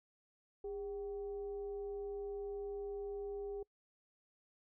sine tone with frequency modulation, 405.1 Hz, G#4, 43 cents flat, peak -40 dBFS, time 0.64-3.63 s, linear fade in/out 5 ms, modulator 361 Hz, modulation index 0.35, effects noise-tail reverb RT60 0.1 s tail -26 dB re dry

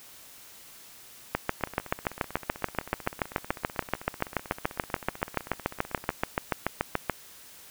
two click trains, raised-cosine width 0.5 ms, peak -9 / -24 dBFS, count 41 / 72, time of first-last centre 1.35-7.097 / 1.61-6.104 s, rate 6.96 / 15.8 Hz, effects white hiss -50 dBFS RMS until 7.7 s

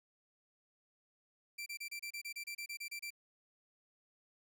sawtooth tone bursts, 2349 Hz, D7, in tune, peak -38 dBFS, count 14, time 1.58-3.105 s, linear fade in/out 10 ms, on 82 ms, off 29 ms, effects none

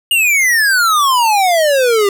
square exponential sweep, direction down, 2881 to 392 Hz, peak -10 dBFS, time 0.11-2.09 s, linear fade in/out 2 ms, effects none

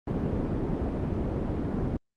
white low-pass noise, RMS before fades -29 dBFS, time 0.07-1.97 s, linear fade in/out 5 ms, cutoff 300 Hz, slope 12 dB/octave, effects Opus 32 kbps

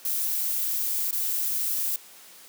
violet noise with dropouts, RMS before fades -27 dBFS, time 0.05-1.96 s, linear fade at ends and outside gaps 1 ms, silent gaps 1.11-1.128 s, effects white hiss -49 dBFS RMS until 2.48 s + high-pass 200 Hz 12 dB/octave

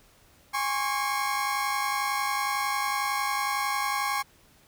30% pulse tone cluster, 820 / 1068 / 1119 Hz, G#5 / C6 / C#6, -22 / +35 / +16 cents, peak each -28 dBFS, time 0.53-4.23 s, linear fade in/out 20 ms, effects pink hiss -59 dBFS RMS until 4.67 s

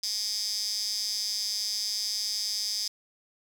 15% pulse tone with high-pass filter, 209.5 Hz, G#3, 15 cents sharp, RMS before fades -31 dBFS, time 0.03-2.88 s, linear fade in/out 5 ms, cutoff 5200 Hz, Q 8.7, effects none

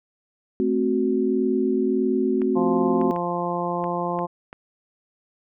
sine chord, F# diminished, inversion first, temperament equal, 220 / 261.6 / 370 Hz, A3 / C4 / F#4, 0 / 0 / 0 cents, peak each -25 / -23 / -22 dBFS, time 0.6-3.11 s, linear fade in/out 0 ms
clicks, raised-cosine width 0.5 ms, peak -23 dBFS, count 6, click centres 2.418 / 3.014 / 3.162 / 3.841 / 4.19 / 4.529 s
harmonic tone, 174.6 Hz, F3, in tune, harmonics 1 / 2 / 3 / 4 / 5 / 6, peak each -30 / -30 / -30 / -30 / -30 / -30 dBFS, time 2.55-4.27 s, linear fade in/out 20 ms
effects none

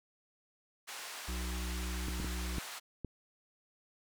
pink band-pass noise, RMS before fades -45 dBFS, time 0.87-2.8 s, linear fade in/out 20 ms, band 940 to 12000 Hz, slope 12 dB/octave
harmonic tone, 61.74 Hz, B1, in tune, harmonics 1 / 3 / 5 / 6, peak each -36 / -46 / -50 / -52 dBFS, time 1.28-2.59 s, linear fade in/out 5 ms
clicks, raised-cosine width 3 ms, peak -26 dBFS, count 5, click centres 2.084 / 2.2 / 2.246 / 2.583 / 3.047 s
effects none

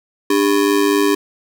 square ring-modulated tone, 349.2 Hz, F4, in tune, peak -10 dBFS, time 0.3-1.15 s, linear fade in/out 5 ms, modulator 52 Hz, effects none

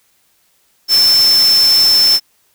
sine tone in noise, 5310 Hz, E8, 12 cents sharp, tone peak -7 dBFS, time 0.88-2.2 s, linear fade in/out 50 ms, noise white, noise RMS -21 dBFS, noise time 0.88-2.2 s, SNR +11 dB, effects white hiss -57 dBFS RMS until 2.54 s

